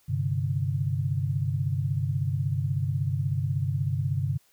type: chord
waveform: sine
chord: G suspended fourth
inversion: none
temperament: just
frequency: 98 / 130.67 / 147 Hz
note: G2 / C3 / D3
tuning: 0 / -2 / +2 cents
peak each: -29 / -28 / -29 dBFS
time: 0.08-4.38 s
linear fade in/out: 20 ms
effects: white hiss -64 dBFS RMS until 4.52 s